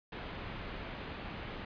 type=low-pass noise; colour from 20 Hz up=pink; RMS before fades=-43 dBFS; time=0.12-1.65 s; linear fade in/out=5 ms; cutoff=3400 Hz; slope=24 dB/octave; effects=resampled to 11025 Hz